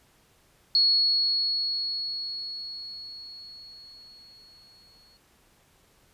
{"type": "tone with exponential decay", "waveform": "sine", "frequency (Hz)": 4349, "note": "C#8", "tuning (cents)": -34, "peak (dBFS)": -17, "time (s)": [0.75, 5.17], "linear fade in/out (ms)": 1, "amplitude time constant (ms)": 960, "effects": ["pink hiss -62 dBFS RMS until 6.13 s", "resampled to 32000 Hz"]}